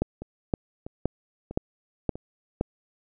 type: two click trains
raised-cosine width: 2 ms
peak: -10 / -23 dBFS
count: 6 / 4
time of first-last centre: 0.02-2.611 / 0.22-2.155 s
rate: 1.93 / 1.55 Hz
effects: none